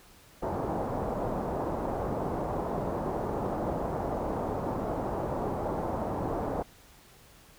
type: low-pass noise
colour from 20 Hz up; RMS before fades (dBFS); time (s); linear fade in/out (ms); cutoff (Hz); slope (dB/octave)
white; -32; 0.42-6.63; 10; 850; 24
effects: pink hiss -56 dBFS RMS until 7.58 s